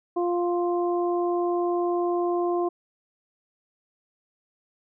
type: harmonic tone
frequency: 350 Hz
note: F4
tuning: 4 cents sharp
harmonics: 1 / 2 / 3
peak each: -23 / -29 / -33 dBFS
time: 0.16-2.69 s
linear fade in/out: 10 ms
effects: none